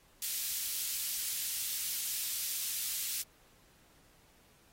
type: high-pass noise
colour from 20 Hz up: white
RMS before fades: -36 dBFS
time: 0.22-3.22 s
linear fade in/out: 2 ms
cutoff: 3100 Hz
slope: 12 dB/octave
effects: pink hiss -65 dBFS RMS until 4.72 s + AAC 48 kbps